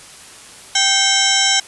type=harmonic tone with a mistuned harmonic; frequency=781 Hz; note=G5; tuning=7 cents flat; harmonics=1 / 2 / 3 / 4 / 5 / 7 / 8 / 9 / 10; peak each=-23 / -22 / -22 / -18 / -21 / -19 / -22 / -24 / -23 dBFS; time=0.75-1.6 s; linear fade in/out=5 ms; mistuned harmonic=3; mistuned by=-130 cents; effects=white hiss -39 dBFS RMS until 1.67 s + resampled to 24000 Hz